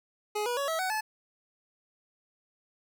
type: tone with pitch steps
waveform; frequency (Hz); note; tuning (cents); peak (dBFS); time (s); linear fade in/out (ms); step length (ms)
25% pulse; 420 / 485.2 / 560.6 / 647.7 / 748.4 / 864.6; G#4 / B4 / C#5 / E5 / F#5 / A5; +19 / -31 / +19 / -31 / +20 / -31; -25; 0.35-1.01; 10; 110
effects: none